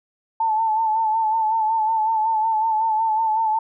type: tone with vibrato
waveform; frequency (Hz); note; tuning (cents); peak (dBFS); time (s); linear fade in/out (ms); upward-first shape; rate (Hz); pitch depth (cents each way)
sine; 882; A5; +4; -17; 0.4-3.59; 5; sine; 5.4; 47
effects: none